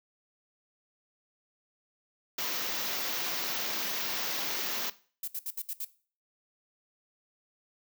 white band-stop noise, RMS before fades -33 dBFS, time 2.38-4.9 s, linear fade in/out 5 ms, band 6500 to 14000 Hz, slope 48 dB/octave
violet noise bursts, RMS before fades -35 dBFS, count 6, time 5.23-5.848 s, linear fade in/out 5 ms, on 48 ms, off 66 ms
effects noise-tail reverb RT60 0.4 s tail -17 dB re dry + high-pass 200 Hz 12 dB/octave

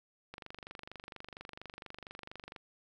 click train, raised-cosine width 0.3 ms, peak -29 dBFS, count 55, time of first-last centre 0.34-2.562 s, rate 24.3 Hz, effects 11-bit

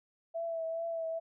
sine tone with vibrato, 660 Hz, E5, 2 cents sharp, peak -33 dBFS, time 0.34-1.2 s, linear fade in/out 20 ms, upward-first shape triangle, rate 2.4 Hz, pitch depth 32 cents each way, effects none

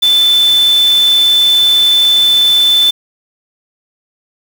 sine tone in noise, 3520 Hz, A7, in tune, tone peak -6 dBFS, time 0.02-2.91 s, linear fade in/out 10 ms, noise white, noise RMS -24 dBFS, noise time 0.02-2.91 s, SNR +15 dB, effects none

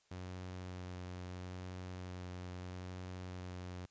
sawtooth tone with vibrato, 91 Hz, F#2, 28 cents flat, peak -40 dBFS, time 0.11-3.86 s, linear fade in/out 5 ms, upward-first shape sine, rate 0.76 Hz, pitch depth 13 cents each way, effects white hiss -73 dBFS RMS until 3.9 s + resampled to 16000 Hz

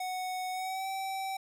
square tone with pitch glide, 740 to 771.4 Hz, F#5 to G5, 0 to -28 cents, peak -34 dBFS, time 0-1.37 s, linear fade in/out 5 ms, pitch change +72 cents, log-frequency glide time 0.52-0.88 s, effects none

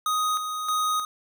square tone with tremolo, 1249 Hz, D#6, 6 cents sharp, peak -23 dBFS, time 0.06-1.05 s, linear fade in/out 2 ms, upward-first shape square, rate 1.6 Hz, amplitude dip 50%, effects none

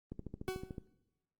click train, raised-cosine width 3 ms, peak -29 dBFS, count 10, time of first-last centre 0.12-0.782 s, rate 13.6 Hz
40% pulse tone with exponential decay, 374.5 Hz, F#4, 21 cents sharp, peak -32 dBFS, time 0.48-0.78 s, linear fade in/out 0 ms, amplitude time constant 64 ms
effects noise-tail reverb RT60 1.0 s tail -19 dB re dry + Opus 32 kbps

